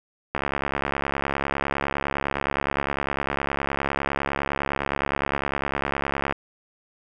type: click train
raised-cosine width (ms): 0.5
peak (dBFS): -9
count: 418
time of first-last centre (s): 0.35-6.324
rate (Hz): 69.8
effects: none